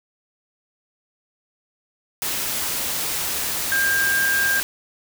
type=tone in noise; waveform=sine; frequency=1600 Hz; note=G6; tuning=35 cents sharp; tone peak=-18 dBFS; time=3.72-4.6 s; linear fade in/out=0 ms; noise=white; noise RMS=-25 dBFS; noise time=2.22-4.63 s; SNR=+4 dB; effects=none